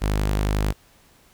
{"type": "tone", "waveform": "sawtooth", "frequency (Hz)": 51.1, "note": "G#1", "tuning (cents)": -27, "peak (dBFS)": -16, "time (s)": [0.01, 0.73], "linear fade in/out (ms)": 20, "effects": ["pink hiss -56 dBFS RMS until 1.33 s"]}